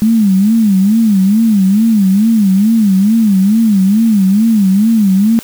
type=tone with vibrato; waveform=sine; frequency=207.7 Hz; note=G#3; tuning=in tune; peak=-6 dBFS; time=0.02-5.39 s; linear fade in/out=0 ms; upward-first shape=sine; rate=2.3 Hz; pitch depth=170 cents each way; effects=white hiss -33 dBFS RMS until 5.43 s